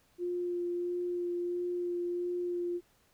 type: tone with vibrato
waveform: sine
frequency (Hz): 352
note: F4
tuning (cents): +14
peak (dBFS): -31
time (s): 0.18-2.81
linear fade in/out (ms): 50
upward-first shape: sine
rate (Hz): 1.5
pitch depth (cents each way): 11
effects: pink hiss -68 dBFS RMS until 3.13 s